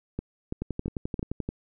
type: two click trains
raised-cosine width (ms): 3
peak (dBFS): -17 / -17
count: 4 / 11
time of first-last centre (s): 0.19-1.193 / 0.62-1.49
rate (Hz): 2.99 / 11.5
effects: none